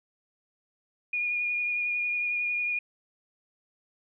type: tone with vibrato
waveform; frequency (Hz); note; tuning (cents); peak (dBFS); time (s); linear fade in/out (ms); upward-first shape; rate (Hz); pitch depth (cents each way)
sine; 2438; D#7; -36; -26; 1.13-2.79; 5; sine; 11; 16
effects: none